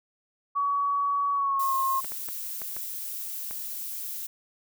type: tone with pitch glide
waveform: sine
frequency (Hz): 1130 to 1070.3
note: C#6 to C6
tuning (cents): +33 to +39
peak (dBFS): -23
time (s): 0.55-2.01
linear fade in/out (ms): 20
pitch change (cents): -94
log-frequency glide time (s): 1.33-1.75
type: noise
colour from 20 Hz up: violet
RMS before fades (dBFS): -35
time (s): 1.59-4.27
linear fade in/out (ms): 10
type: clicks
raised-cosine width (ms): 0.5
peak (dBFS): -26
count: 6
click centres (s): 2.046 / 2.12 / 2.287 / 2.618 / 2.766 / 3.51
effects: none